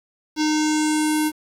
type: tone with low-pass filter sweep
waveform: square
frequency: 306.7 Hz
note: D#4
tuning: 25 cents flat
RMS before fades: -20 dBFS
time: 0.36-1.32 s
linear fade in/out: 50 ms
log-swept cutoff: 5200 to 12000 Hz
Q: 3.1
effects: 8-bit